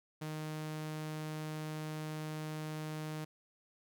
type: tone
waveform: sawtooth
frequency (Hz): 154.8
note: D#3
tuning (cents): -9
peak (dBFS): -35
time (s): 0.21-3.25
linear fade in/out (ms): 10
effects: none